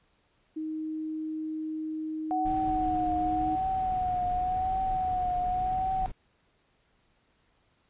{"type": "tone", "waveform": "sine", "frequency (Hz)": 313.1, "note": "D#4", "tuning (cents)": 11, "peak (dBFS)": -31, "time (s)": [0.56, 3.56], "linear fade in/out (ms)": 10}
{"type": "tone with vibrato", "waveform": "sine", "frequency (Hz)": 740, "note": "F#5", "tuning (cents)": 0, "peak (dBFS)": -26, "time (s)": [2.31, 6.06], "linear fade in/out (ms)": 0, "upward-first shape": "triangle", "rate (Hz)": 0.9, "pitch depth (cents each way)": 48}
{"type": "noise", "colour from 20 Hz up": "brown", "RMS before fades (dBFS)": -39, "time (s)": [2.45, 6.12], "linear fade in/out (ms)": 10}
{"effects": ["pink hiss -69 dBFS RMS until 7.89 s", "resampled to 8000 Hz"]}